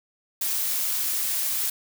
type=noise; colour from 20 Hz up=blue; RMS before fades=-26 dBFS; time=0.41-1.7 s; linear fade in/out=5 ms; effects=none